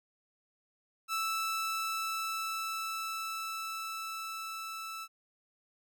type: tone with level ramp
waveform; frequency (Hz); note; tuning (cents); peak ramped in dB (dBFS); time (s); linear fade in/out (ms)
sawtooth; 1318.5; E6; 0; -27 to -36; 1.08-5.08; 50
effects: none